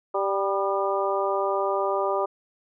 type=harmonic tone with a mistuned harmonic; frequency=196 Hz; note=G3; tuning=in tune; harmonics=2 / 3 / 4 / 5 / 6; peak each=-27 / -27 / -30 / -30 / -30 dBFS; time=0.14-2.26 s; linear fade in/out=10 ms; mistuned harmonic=6; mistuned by=+44 cents; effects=none